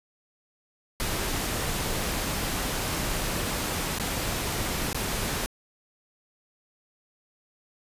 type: noise with dropouts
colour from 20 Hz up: pink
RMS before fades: -29 dBFS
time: 1-5.46 s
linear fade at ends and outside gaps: 0 ms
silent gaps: 3.985-3.998 / 4.93-4.946 s
effects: resampled to 32000 Hz